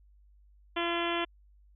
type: harmonic tone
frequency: 341.4 Hz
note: F4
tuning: 39 cents flat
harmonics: 1 / 2 / 3 / 4 / 5 / 6 / 7 / 8 / 9 / 10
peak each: -33 / -36 / -36 / -39 / -40 / -41 / -41 / -40 / -39 / -42 dBFS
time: 0.76-1.25 s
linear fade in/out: 10 ms
effects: added 50 Hz sine -57 dBFS peak until 1.75 s